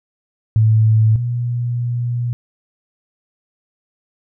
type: tone pair in turn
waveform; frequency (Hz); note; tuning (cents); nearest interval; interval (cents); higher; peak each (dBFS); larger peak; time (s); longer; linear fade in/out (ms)
sine; 110 / 120.61; A2 / B2; 0 / -41; major second; 159; second; -9 / -17; first; 0.56-1.16 / 1.16-2.33; second; 0
effects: none